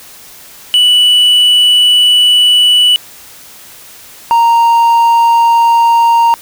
triangle tone pair in turn, 2960 / 929.4 Hz, F#7 / A#5, 0 / -5 cents, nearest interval octave + minor sixth, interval 2005 cents, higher first, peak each -3 dBFS, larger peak neither, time 0.74-2.96 / 4.31-6.34 s, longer first, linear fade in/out 0 ms, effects white hiss -35 dBFS RMS until 6.41 s

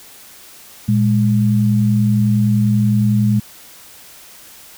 sine tone pair together, 115.95 / 206.6 Hz, A#2 / G#3, -9 / -9 cents, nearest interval minor seventh, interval 1000 cents, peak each -14 dBFS, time 0.88-3.4 s, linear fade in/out 10 ms, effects white hiss -41 dBFS RMS until 4.77 s

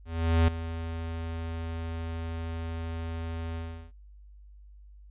square tone with ADSR envelope, 82.41 Hz, E2, in tune, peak -19 dBFS, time 0.05-3.92 s, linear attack 430 ms, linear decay 4 ms, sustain -14 dB, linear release 360 ms, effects added 50 Hz sine -48 dBFS peak until 5.1 s + resampled to 8000 Hz

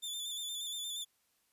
sawtooth tone with vibrato, 3520 Hz, A7, in tune, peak -35 dBFS, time 0.02-1.05 s, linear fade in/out 20 ms, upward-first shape square, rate 8.5 Hz, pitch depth 33 cents each way, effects white hiss -75 dBFS RMS until 1.52 s + resampled to 32000 Hz

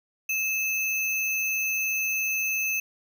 sine tone with sample-and-hold, 2603 Hz, E7, 22 cents flat, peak -24 dBFS, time 0.29-2.8 s, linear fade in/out 5 ms, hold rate 8820 Hz, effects none

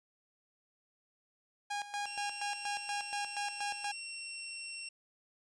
sawtooth tone with tremolo, 818 Hz, G#5, 26 cents flat, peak -31 dBFS, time 1.7-3.92 s, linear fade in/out 10 ms, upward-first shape square, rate 4.2 Hz, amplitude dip 75%
20% pulse tone with pitch glide, 2751 to 2723 Hz, F7 to F7, -27 to -44 cents, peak -36 dBFS, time 2.06-4.89 s, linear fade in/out 5 ms, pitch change -17 cents, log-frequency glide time 2.44-4.29 s
effects resampled to 22050 Hz + 11-bit

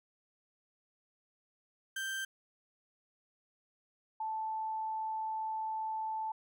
35% pulse / sine tone pair in turn, 1568 / 877.5 Hz, G6 / A5, 0 / -5 cents, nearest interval minor seventh, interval 1005 cents, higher first, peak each -34 / -34 dBFS, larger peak neither, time 1.96-2.25 / 4.2-6.32 s, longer second, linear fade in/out 5 ms, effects none

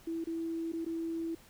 sine tone with dropouts, 329.6 Hz, E4, in tune, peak -33 dBFS, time 0.07-1.35 s, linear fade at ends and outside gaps 5 ms, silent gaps 0.242-0.27 / 0.721-0.733 / 0.848-0.862 s, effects pink hiss -59 dBFS RMS until 1.49 s

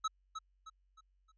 square tone with echo, 1293 Hz, E6, 34 cents flat, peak -32 dBFS, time 0.04-0.08 s, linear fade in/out 10 ms, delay 310 ms, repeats 4, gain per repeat -8 dB, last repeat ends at 1.32 s, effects added 47 Hz sine -70 dBFS peak until 1.37 s + resampled to 16000 Hz

